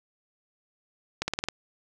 accelerating click train, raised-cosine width 0.2 ms, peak -10 dBFS, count 6, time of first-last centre 1.22-1.486 s, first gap 60 ms, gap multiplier 0.94, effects none

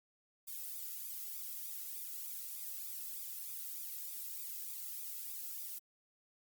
violet noise with flanger, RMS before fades -44 dBFS, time 0.47-5.79 s, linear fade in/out 10 ms, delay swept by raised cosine 0.82 to 1.54 ms, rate 3.3 Hz, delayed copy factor +0.7, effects Opus 48 kbps

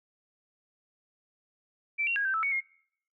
sine tone with pitch steps, 2331 / 2747 / 1639 / 1556 / 1313 / 2228 / 2141 Hz, D7 / F7 / G#6 / G6 / E6 / C#7 / C7, -14 / -29 / -23 / -13 / -7 / +8 / +39 cents, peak -26 dBFS, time 1.98-2.61 s, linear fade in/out 20 ms, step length 90 ms, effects noise-tail reverb RT60 0.7 s tail -25 dB re dry

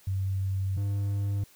sine / triangle tone pair in turn, 96 / 100.31 Hz, G2 / G2, -36 / +40 cents, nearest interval minor second, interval 76 cents, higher second, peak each -26 / -24 dBFS, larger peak second, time 0.07-0.77 / 0.77-1.44 s, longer first, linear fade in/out 5 ms, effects white hiss -58 dBFS RMS until 1.55 s

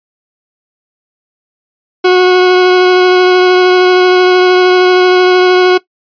40% pulse tone with vibrato, 365.4 Hz, F#4, 22 cents flat, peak -3 dBFS, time 2.04-5.78 s, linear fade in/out 10 ms, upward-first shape sine, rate 13 Hz, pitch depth 11 cents each way, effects noise-tail reverb RT60 0.1 s tail -18 dB re dry + resampled to 11025 Hz

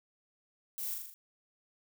violet noise with echo, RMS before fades -39 dBFS, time 0.78-0.94 s, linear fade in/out 0 ms, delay 40 ms, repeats 5, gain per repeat -3 dB, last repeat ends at 1.14 s, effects none

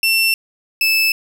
30% pulse tone pair in turn, 2700 / 2625 Hz, E7 / E7, +41 / -8 cents, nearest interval unison, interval 49 cents, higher first, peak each -10 dBFS, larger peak neither, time 0.03-0.34 / 0.81-1.12 s, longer neither, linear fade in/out 2 ms, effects none

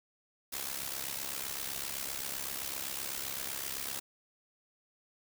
white noise with amplitude modulation, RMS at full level -35 dBFS, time 0.52-4 s, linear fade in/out 10 ms, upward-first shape sine, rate 67.8 Hz, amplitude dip 75%, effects none

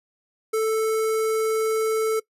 square tone with notch filter, 440.3 Hz, A4, 1 cent sharp, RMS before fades -22 dBFS, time 0.53-2.2 s, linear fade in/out 10 ms, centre 3400 Hz, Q 0.94, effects noise-tail reverb RT60 0.1 s tail -22 dB re dry + resampled to 32000 Hz

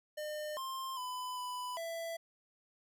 square tone with pitch steps, 605 / 1056 / 1003 / 995 / 665 Hz, D#5 / C6 / B5 / B5 / E5, -49 / +16 / +26 / +13 / +15 cents, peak -39 dBFS, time 0.17-2.17 s, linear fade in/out 10 ms, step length 400 ms, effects none

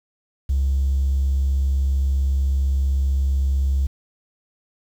triangle tone, 67.8 Hz, C#2, 38 cents flat, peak -13 dBFS, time 0.49-3.87 s, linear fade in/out 10 ms, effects tanh soft clip ceiling -14 dBFS + 8-bit

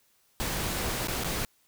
pink noise with dropouts, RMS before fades -31 dBFS, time 0.4-1.45 s, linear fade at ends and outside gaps 0 ms, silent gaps 1.072-1.084 / 1.237-1.245 s, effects white hiss -67 dBFS RMS until 1.67 s

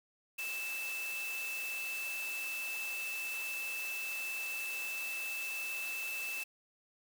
sine tone in noise, 2637 Hz, E7, in tune, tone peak -37 dBFS, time 0.38-6.44 s, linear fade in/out 10 ms, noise white, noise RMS -45 dBFS, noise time 0.38-6.44 s, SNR +5 dB, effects high-pass 400 Hz 12 dB/octave

